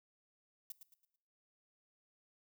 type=noise with echo; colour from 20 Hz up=violet; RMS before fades=-45 dBFS; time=0.7-0.72 s; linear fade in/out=2 ms; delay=110 ms; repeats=4; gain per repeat=-9 dB; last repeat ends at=1.16 s; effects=noise-tail reverb RT60 0.8 s tail -19 dB re dry